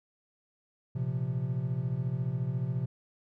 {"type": "chord", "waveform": "triangle", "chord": "Bb suspended second", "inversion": "none", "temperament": "equal with one note detuned", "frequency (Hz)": [116.54, 130.81, 172.71], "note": ["Bb2", "C3", "F3"], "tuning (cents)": [0, 0, -19], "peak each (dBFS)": [-33, -29, -35], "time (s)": [0.95, 2.86], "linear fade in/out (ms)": 10, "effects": []}